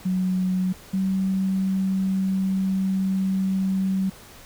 sine tone pair in turn, 185 / 190.86 Hz, F#3 / G3, 0 / -46 cents, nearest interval minor second, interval 54 cents, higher second, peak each -20 dBFS, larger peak neither, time 0.05-0.73 / 0.93-4.1 s, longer second, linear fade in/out 10 ms, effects pink hiss -46 dBFS RMS until 4.45 s

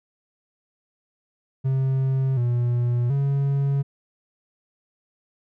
triangle tone with pitch steps, 133.1 / 120.9 / 139.2 Hz, C3 / B2 / C#3, +30 / -36 / +8 cents, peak -17 dBFS, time 1.64-3.83 s, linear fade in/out 20 ms, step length 730 ms, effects none

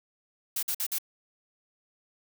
blue noise bursts, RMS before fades -30 dBFS, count 4, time 0.56-0.985 s, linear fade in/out 5 ms, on 68 ms, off 51 ms, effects none

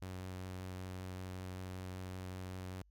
sawtooth tone with vibrato, 92.5 Hz, F#2, in tune, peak -39 dBFS, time 0.02-2.82 s, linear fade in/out 0 ms, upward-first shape triangle, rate 5.2 Hz, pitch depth 13 cents each way, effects added 50 Hz sine -64 dBFS peak until 2.9 s

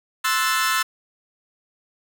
sawtooth chord, F# half-diminished seventh, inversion second, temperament equal, 1046.5 / 1318.5 / 1480 / 1760 Hz, C6 / E6 / F#6 / A6, 0 / 0 / 0 / 0 cents, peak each -22 / -19 / -24 / -21 dBFS, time 0.24-0.83 s, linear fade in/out 10 ms, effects none

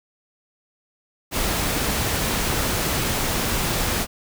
pink noise, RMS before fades -23 dBFS, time 1.31-4.07 s, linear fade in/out 50 ms, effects none

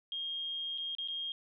sine tone with dropouts, 3233 Hz, G#7, 47 cents flat, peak -35 dBFS, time 0.12-1.32 s, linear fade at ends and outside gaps 1 ms, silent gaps 0.777-0.782 / 0.951-0.984 / 1.076-1.084 s, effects none

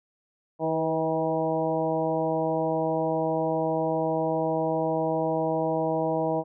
harmonic tone with a mistuned harmonic, 160 Hz, D#3, 49 cents sharp, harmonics 1 / 2 / 3 / 4 / 5 / 6, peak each -33 / -30 / -29 / -28 / -32 / -34 dBFS, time 0.59-6.44 s, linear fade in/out 50 ms, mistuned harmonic 3, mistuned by +27 cents, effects none

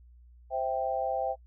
sine chord, C major, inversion none, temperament equal, 523.3 / 659.3 / 784 Hz, C5 / E5 / G5, 0 / 0 / 0 cents, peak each -33 / -32 / -31 dBFS, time 0.5-1.36 s, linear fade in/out 50 ms, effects noise-tail reverb RT60 0.1 s tail -26 dB re dry + added 60 Hz sine -52 dBFS peak until 1.46 s

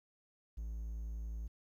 triangle tone, 55.5 Hz, A1, 16 cents sharp, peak -37 dBFS, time 0.57-1.48 s, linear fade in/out 10 ms, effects 12-bit

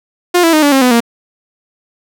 sawtooth tone with pitch steps, 354.3 / 330.6 / 308.4 / 287.8 / 268.5 / 250.5 / 233.8 Hz, F4 / E4 / D#4 / D4 / C4 / B3 / A#3, +25 / +5 / -15 / -35 / +45 / +25 / +5 cents, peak -3 dBFS, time 0.34-1.005 s, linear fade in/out 10 ms, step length 95 ms, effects none

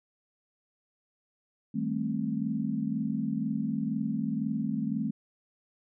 sine chord, A half-diminished seventh, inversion second, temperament just, 158.4 / 198 / 220 / 264 Hz, Eb3 / G3 / A3 / C4, +31 / +18 / 0 / +16 cents, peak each -36 / -34 / -31 / -34 dBFS, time 1.74-5.11 s, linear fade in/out 10 ms, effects none

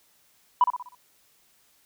sine tone with echo, 987.8 Hz, B5, in tune, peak -13 dBFS, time 0.61-0.64 s, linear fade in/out 2 ms, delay 62 ms, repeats 5, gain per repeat -7 dB, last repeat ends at 0.95 s, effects tanh soft clip ceiling -10 dBFS + white hiss -63 dBFS RMS until 1.85 s

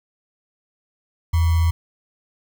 sine tone with sample-and-hold, 82.9 Hz, E2, 10 cents sharp, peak -14 dBFS, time 1.33-1.71 s, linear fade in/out 10 ms, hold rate 1050 Hz, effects none

